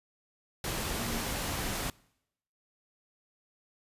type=tone in noise; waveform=sine; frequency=230.7 Hz; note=A#3; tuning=18 cents flat; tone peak=-38 dBFS; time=0.98-1.23 s; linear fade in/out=2 ms; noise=pink; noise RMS=-34 dBFS; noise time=0.64-1.9 s; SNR=-7 dB; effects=noise-tail reverb RT60 0.8 s tail -24 dB re dry + resampled to 32000 Hz